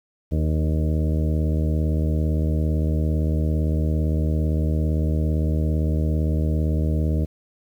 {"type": "harmonic tone with a mistuned harmonic", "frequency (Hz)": 77.7, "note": "D#2", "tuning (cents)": -2, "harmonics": [1, 2, 3, 4, 5, 6, 7, 8], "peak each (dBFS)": [-20, -25, -30, -31, -38, -36, -38, -38], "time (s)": [0.31, 7.26], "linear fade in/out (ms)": 20, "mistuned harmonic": 5, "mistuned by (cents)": 21, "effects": ["9-bit"]}